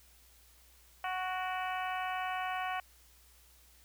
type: harmonic tone with a mistuned harmonic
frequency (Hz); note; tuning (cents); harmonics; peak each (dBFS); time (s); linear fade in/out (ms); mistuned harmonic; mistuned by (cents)
370; F#4; 0; 2 / 3 / 4 / 5 / 6 / 7 / 8; -36 / -40 / -42 / -44 / -46 / -47 / -48; 1.04-2.8; 2; 6; +59
effects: added 60 Hz sine -63 dBFS peak until 3.84 s + white hiss -63 dBFS RMS until 3.84 s